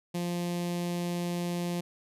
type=tone with notch filter; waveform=sawtooth; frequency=174.5 Hz; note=F3; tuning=1 cent flat; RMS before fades=-32 dBFS; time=0.14-1.81 s; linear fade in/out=10 ms; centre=1400 Hz; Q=1.2; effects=resampled to 32000 Hz